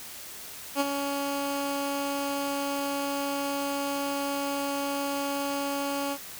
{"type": "tone with ADSR envelope", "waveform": "15% pulse", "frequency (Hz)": 280.6, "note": "C#4", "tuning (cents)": 21, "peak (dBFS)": -15, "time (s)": [0.75, 6.18], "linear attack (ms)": 54, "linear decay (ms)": 28, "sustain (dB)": -7, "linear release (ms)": 58, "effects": ["white hiss -42 dBFS RMS until 6.39 s"]}